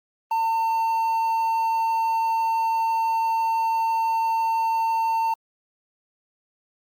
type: tone with quantisation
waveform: triangle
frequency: 903 Hz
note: A5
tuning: 45 cents sharp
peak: -18 dBFS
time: 0.31-5.34 s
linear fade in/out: 5 ms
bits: 8
effects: Opus 32 kbps